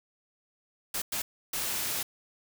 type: noise bursts at uneven times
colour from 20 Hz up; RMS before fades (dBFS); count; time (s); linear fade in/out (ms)
white; -32; 3; 0.94-1.02 / 1.12-1.22 / 1.53-2.03; 5
effects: none